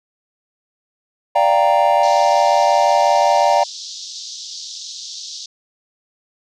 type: chord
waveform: triangle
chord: G minor seventh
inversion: second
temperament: equal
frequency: 587.3 / 698.5 / 784 / 932.3 Hz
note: D5 / F5 / G5 / Bb5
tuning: 0 / 0 / 0 / 0 cents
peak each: -15 dBFS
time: 1.35-3.64 s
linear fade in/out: 10 ms
type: band-pass noise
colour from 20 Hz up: white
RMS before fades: -32 dBFS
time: 2.03-5.46 s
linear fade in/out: 5 ms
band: 3600 to 6200 Hz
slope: 48 dB/octave
effects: none